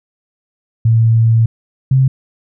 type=tone pair in turn; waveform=sine; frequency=113.6 / 132.41 Hz; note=A#2 / C3; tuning=-44 / +21 cents; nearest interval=minor third; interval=265 cents; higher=second; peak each=-7 dBFS; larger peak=neither; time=0.85-1.46 / 1.91-2.08 s; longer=first; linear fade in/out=5 ms; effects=none